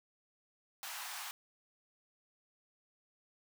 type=high-pass noise; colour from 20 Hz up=pink; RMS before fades=-44 dBFS; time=0.83-1.31 s; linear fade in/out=0 ms; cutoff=750 Hz; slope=48 dB/octave; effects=none